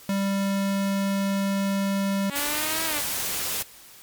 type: tone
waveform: square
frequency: 196.8 Hz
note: G3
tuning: 7 cents sharp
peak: -23 dBFS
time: 0.09-2.3 s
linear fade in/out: 2 ms
type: exponential two-way sweep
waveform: 5% pulse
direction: up then down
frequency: 278.2 to 326.5 to 278.2 Hz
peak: -17 dBFS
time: 2.29-3.03 s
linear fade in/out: 50 ms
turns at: 2.85 s
type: noise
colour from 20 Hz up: white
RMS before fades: -28 dBFS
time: 2.35-3.63 s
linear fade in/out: 10 ms
effects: white hiss -48 dBFS RMS until 4.02 s + MP3 96 kbps